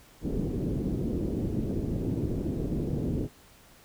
white low-pass noise, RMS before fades -30 dBFS, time 0.21-3.29 s, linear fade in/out 50 ms, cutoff 350 Hz, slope 24 dB/octave, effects pink hiss -56 dBFS RMS until 3.84 s

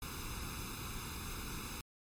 pink noise with comb filter, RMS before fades -43 dBFS, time 0.02-1.81 s, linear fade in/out 2 ms, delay 0.79 ms, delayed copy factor +0.85, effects MP3 64 kbps

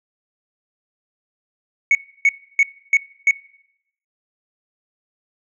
sine tone bursts, 2217 Hz, C#7, in tune, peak -8 dBFS, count 5, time 1.91-3.31 s, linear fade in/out 2 ms, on 40 ms, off 300 ms, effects noise-tail reverb RT60 0.8 s tail -24 dB re dry + tanh soft clip ceiling -8 dBFS

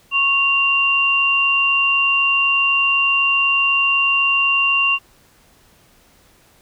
sine tone pair together, 1100.9 / 2774 Hz, C#6 / F7, -12 / -12 cents, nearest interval octave + major third, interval 1600 cents, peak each -21 / -14 dBFS, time 0.11-4.99 s, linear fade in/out 50 ms, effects pink hiss -53 dBFS RMS until 6.61 s

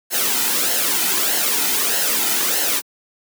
white noise with flanger, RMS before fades -19 dBFS, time 0.1-2.82 s, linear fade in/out 50 ms, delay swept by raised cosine 0.83 to 1.83 ms, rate 1.6 Hz, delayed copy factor -0.6, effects high-pass 200 Hz 12 dB/octave

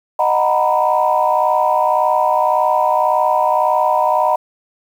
sine chord, B major seventh, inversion first, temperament just, 617.4 / 740.8 / 926 / 987.8 Hz, D#5 / F#5 / A#5 / B5, -14 / +2 / -12 / 0 cents, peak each -17 dBFS, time 0.19-4.36 s, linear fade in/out 5 ms, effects tanh soft clip ceiling -2 dBFS + 7-bit

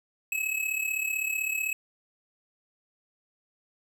square tone with amplitude modulation, 2575 Hz, E7, 41 cents flat, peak -25 dBFS, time 0.32-1.73 s, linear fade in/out 2 ms, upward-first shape sine, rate 35.8 Hz, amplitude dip 70%, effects none

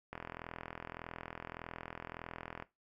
click train, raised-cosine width 0.5 ms, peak -27 dBFS, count 105, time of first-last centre 0.13-2.624 s, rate 41.7 Hz, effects noise-tail reverb RT60 0.2 s tail -17 dB re dry

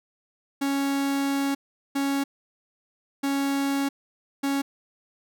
45% pulse tone bursts at uneven times, 277.2 Hz, C#4, in tune, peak -23 dBFS, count 4, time 0.61-1.55 / 1.95-2.24 / 3.23-3.89 / 4.43-4.62 s, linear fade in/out 10 ms, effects none

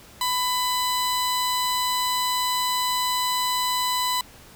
sawtooth tone pair together, 1000 / 2000 Hz, B5 / B6, +21 / +21 cents, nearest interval octave, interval 1200 cents, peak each -19 / -21 dBFS, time 0.21-4.21 s, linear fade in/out 2 ms, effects pink hiss -48 dBFS RMS until 4.55 s

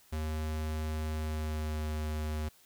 square tone with pitch glide, 77.78 to 76.8 Hz, D#2 to D#2, 0 to -22 cents, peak -33 dBFS, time 0.12-2.49 s, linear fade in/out 10 ms, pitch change -22 cents, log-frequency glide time 1.14-1.87 s, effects white hiss -62 dBFS RMS until 2.65 s

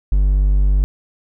triangle tone, 49 Hz, G1, in tune, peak -9 dBFS, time 0.12-0.84 s, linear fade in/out 0 ms, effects none

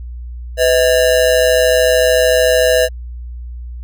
square ring-modulated tone, 570 Hz, C#5, 48 cents sharp, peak -7 dBFS, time 0.57-2.89 s, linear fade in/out 50 ms, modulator 66.7 Hz, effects added 60 Hz sine -25 dBFS peak until 3.83 s

